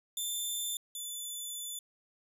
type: tone pair in turn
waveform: 10% pulse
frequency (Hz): 3547 / 3496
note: A7 / A7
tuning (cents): +13 / -12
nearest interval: unison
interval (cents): 25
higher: first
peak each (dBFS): -25 / -30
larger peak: first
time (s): 0.17-0.77 / 0.95-1.79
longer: second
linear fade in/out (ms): 2
effects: resampled to 32000 Hz